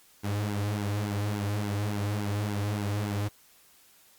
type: tone with flanger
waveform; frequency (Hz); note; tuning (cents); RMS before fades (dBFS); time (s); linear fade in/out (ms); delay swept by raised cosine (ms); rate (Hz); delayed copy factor
sawtooth; 103; G#2; -14; -30; 0.23-3.29; 20; 1.6 to 5.5; 3.5; -0.75
effects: white hiss -59 dBFS RMS until 4.18 s + Opus 48 kbps